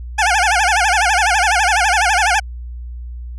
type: tone with vibrato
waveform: 20% pulse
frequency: 787 Hz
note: G5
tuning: 7 cents sharp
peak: -7 dBFS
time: 0.18-2.4 s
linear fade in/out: 10 ms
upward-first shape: sine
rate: 12 Hz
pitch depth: 200 cents each way
effects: added 60 Hz sine -26 dBFS peak until 3.38 s + resampled to 22050 Hz